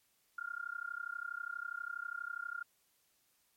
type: tone with amplitude modulation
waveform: sine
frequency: 1405 Hz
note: F6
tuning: 10 cents sharp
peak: -35 dBFS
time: 0.38-2.63 s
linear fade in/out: 5 ms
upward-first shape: sine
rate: 32.3 Hz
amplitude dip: 100%
effects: white hiss -74 dBFS RMS until 3.56 s + MP3 64 kbps